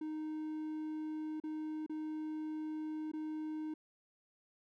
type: tone with dropouts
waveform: triangle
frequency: 310 Hz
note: D#4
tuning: 6 cents flat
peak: -36 dBFS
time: 0.01-3.74 s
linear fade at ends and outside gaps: 5 ms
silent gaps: 1.401-1.437 / 1.864-1.895 / 3.117-3.134 s
effects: none